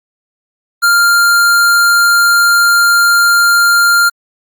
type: tone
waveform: square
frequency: 1396.9 Hz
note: F6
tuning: in tune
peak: -7 dBFS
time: 0.82-4.1 s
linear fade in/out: 20 ms
effects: Opus 48 kbps